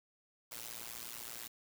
white noise with amplitude modulation, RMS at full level -42 dBFS, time 0.51-1.48 s, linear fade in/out 10 ms, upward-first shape sine, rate 116 Hz, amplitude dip 100%, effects none

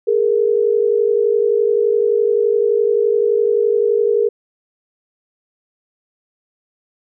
sine tone pair together, 414.5 / 466.2 Hz, G#4 / A#4, -3 / 0 cents, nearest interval major second, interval 203 cents, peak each -15 dBFS, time 0.07-4.29 s, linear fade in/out 10 ms, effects none

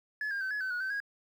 sine tone with pitch steps, 1711 / 1609 / 1535 / 1693 / 1526 / 1455 / 1540 / 1644 Hz, A6 / G6 / G6 / G#6 / G6 / F#6 / G6 / G#6, -49 / +45 / -37 / +33 / -47 / -29 / -31 / -18 cents, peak -29 dBFS, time 0.21-1.002 s, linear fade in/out 2 ms, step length 99 ms, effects tanh soft clip ceiling -30 dBFS + 10-bit

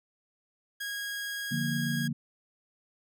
sawtooth tone, 1642 Hz, G#6, 20 cents flat, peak -30 dBFS, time 0.8-2.08 s, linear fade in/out 10 ms
sine chord, Bb major, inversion first, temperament equal, 146.83 / 174.61 / 233.1 Hz, D3 / F3 / Bb3, 0 / 0 / 0 cents, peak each -32 / -35 / -32 dBFS, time 1.51-2.13 s, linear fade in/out 10 ms
effects none

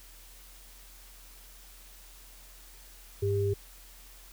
sine tone pair together, 100.93 / 400 Hz, G#2 / G4, -49 / +35 cents, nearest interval 2 octaves, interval 2384 cents, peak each -28 dBFS, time 3.22-3.54 s, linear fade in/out 10 ms, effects added 42 Hz sine -52 dBFS peak until 4.32 s + white hiss -54 dBFS RMS until 4.32 s

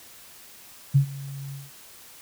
sine tone with ADSR envelope, 138.59 Hz, C#3, in tune, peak -12 dBFS, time 0.94-1.71 s, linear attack 19 ms, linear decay 95 ms, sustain -21 dB, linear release 180 ms, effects white hiss -48 dBFS RMS until 2.21 s

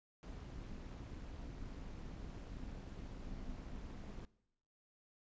brown noise with amplitude modulation, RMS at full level -45 dBFS, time 0.23-4.25 s, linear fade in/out 0 ms, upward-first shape sine, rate 225 Hz, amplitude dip 65%, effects noise-tail reverb RT60 0.8 s tail -21 dB re dry + resampled to 16000 Hz

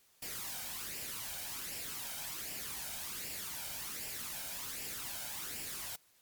white noise with flanger, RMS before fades -42 dBFS, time 0.22-5.96 s, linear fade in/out 5 ms, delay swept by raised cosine 0.39 to 1.34 ms, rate 1.3 Hz, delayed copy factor +0.55, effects white hiss -68 dBFS RMS until 6.21 s + MP3 96 kbps

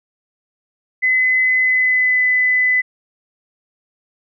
sine tone with pitch glide, 2026 to 2006 Hz, B6 to B6, +44 to +26 cents, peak -12 dBFS, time 1.02-2.82 s, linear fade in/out 20 ms, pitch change -18 cents, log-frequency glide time 1.59-2.22 s, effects none

